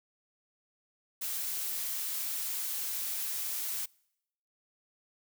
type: noise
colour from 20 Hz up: blue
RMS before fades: -35 dBFS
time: 1.21-3.86 s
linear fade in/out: 10 ms
effects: noise-tail reverb RT60 0.8 s tail -26 dB re dry